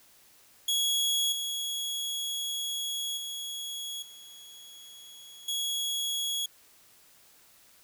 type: tone with level steps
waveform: sawtooth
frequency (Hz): 3337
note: G#7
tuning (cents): +8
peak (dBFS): -22 / -28 / -32 / -44 / -26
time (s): 0.68-6.46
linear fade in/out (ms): 5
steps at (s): 1.32 / 3.17 / 4.02 / 5.48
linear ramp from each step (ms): 5
effects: white hiss -59 dBFS RMS until 7.83 s